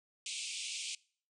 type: band-pass noise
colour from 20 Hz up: pink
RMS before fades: -41 dBFS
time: 0.26-0.95 s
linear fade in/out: 2 ms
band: 2300 to 9200 Hz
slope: 96 dB/octave
effects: noise-tail reverb RT60 0.5 s tail -24 dB re dry